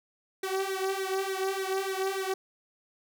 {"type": "tone with flanger", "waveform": "sawtooth", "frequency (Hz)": 384, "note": "G4", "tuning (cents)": -36, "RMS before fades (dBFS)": -31, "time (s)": [0.43, 2.34], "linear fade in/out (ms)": 5, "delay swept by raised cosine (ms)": [0.5, 2.8], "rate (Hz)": 3.4, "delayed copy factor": 0.9, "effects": []}